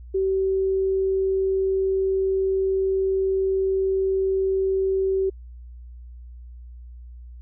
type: tone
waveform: sine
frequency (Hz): 383.5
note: G4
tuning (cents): -38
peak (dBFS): -19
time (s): 0.14-5.3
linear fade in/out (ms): 10
effects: added 60 Hz sine -38 dBFS peak until 7.41 s